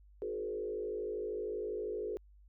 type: tone with frequency modulation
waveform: sine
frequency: 426.7 Hz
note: G#4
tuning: 47 cents sharp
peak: -35 dBFS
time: 0.22-2.17 s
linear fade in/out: 0 ms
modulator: 52.7 Hz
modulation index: 1.2
effects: added 50 Hz sine -57 dBFS peak until 2.48 s